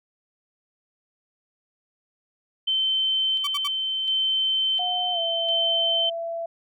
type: tone with tremolo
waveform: sine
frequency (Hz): 3088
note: G7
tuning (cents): -27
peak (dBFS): -20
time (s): 2.67-6.1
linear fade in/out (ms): 10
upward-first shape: square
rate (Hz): 0.71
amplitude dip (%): 35
type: tone bursts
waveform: sawtooth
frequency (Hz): 1147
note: D6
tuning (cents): -41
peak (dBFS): -24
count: 3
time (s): 3.44-3.677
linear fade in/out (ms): 5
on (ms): 33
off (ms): 69
type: tone with pitch glide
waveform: sine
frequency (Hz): 722 to 669.8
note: F#5 to E5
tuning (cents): -43 to +27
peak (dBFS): -27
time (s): 4.79-6.46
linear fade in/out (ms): 5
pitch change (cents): -130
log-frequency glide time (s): 5.12-5.19
effects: none